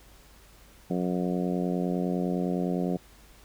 harmonic tone, 89.9 Hz, F#2, 49 cents flat, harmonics 2 / 3 / 4 / 5 / 6 / 7 / 8, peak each -28 / -32 / -34 / -36 / -38 / -39 / -40 dBFS, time 0.9-2.97 s, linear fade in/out 5 ms, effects added 50 Hz sine -55 dBFS peak until 3.44 s + pink hiss -56 dBFS RMS until 3.44 s

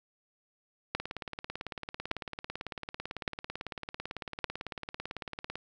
two click trains, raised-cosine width 0.3 ms, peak -21 / -13 dBFS, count 83 / 4, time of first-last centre 1-5.556 / 0.95-4.442 s, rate 18 / 0.859 Hz, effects none

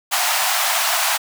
pink high-pass noise, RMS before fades -19 dBFS, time 0.11-1.18 s, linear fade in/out 20 ms, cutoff 640 Hz, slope 96 dB/octave, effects none

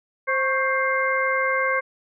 harmonic tone with a mistuned harmonic, 526 Hz, C5, 9 cents sharp, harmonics 1 / 2 / 3 / 4, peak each -25 / -25 / -25 / -25 dBFS, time 0.27-1.81 s, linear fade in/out 20 ms, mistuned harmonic 2, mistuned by +78 cents, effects none

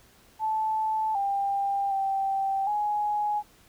sine tone with pitch steps, 873 / 795 / 780 / 835 Hz, A5 / G5 / G5 / G#5, -14 / +24 / -9 / +9 cents, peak -24 dBFS, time 0.39-3.43 s, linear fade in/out 50 ms, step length 760 ms, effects pink hiss -58 dBFS RMS until 3.68 s

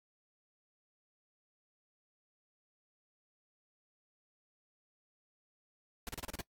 pink noise bursts, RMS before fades -41 dBFS, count 7, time 6.07-6.408 s, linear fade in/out 0 ms, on 20 ms, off 33 ms, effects noise-tail reverb RT60 0.1 s tail -21 dB re dry + AAC 64 kbps

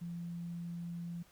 sine tone, 171.3 Hz, F3, 33 cents flat, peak -39 dBFS, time 0.01-1.23 s, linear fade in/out 10 ms, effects pink hiss -65 dBFS RMS until 1.31 s

